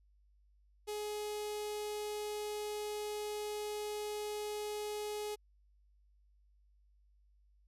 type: tone with notch filter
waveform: sawtooth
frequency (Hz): 420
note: G#4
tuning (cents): +19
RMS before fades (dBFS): -40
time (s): 0.87-5.36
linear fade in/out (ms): 20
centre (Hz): 1500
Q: 0.97
effects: added 50 Hz sine -65 dBFS peak until 7.67 s + resampled to 32000 Hz